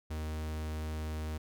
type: tone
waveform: 45% pulse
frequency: 77.8 Hz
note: D#2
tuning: in tune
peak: -35 dBFS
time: 0.1-1.38 s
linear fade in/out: 10 ms
effects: none